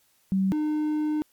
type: tone pair in turn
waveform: sine / triangle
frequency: 191.6 / 304.1 Hz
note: G3 / D#4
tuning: -39 / -40 cents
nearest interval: minor sixth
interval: 799 cents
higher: second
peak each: -20 / -21 dBFS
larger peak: first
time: 0.32-0.52 / 0.52-1.22 s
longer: second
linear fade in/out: 0 ms
effects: white hiss -65 dBFS RMS until 1.32 s + MP3 96 kbps